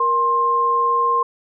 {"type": "tone pair together", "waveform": "sine", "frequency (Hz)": [471.2, 1057.8], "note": ["A#4", "C6"], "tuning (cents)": [19, 19], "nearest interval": "octave + major second", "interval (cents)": 1400, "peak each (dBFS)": [-24, -15], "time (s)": [0, 1.23], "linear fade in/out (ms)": 5, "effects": []}